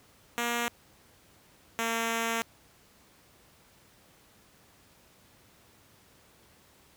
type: tone pair in turn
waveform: 5% pulse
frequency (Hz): 237.3 / 228.6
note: A#3 / A#3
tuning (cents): +31 / -34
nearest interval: minor second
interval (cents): 65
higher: first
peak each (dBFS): -17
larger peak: neither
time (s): 0.38-0.68 / 1.79-2.42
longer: second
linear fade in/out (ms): 0
effects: pink hiss -60 dBFS RMS until 6.96 s + high-pass 60 Hz 12 dB/octave